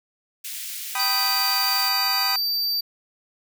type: high-pass noise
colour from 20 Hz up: white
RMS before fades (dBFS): -33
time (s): 0.44-1.89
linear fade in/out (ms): 10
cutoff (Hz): 2000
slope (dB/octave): 24
type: chord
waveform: 25% pulse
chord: G augmented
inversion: none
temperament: equal with one note detuned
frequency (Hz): 779 / 987.8 / 1244.5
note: G5 / B5 / D#6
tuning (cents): -11 / 0 / 0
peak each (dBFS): -25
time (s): 0.95-2.36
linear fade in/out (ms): 2
type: tone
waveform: square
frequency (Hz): 4648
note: D8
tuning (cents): -19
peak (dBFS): -22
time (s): 0.99-2.81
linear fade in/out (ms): 10
effects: none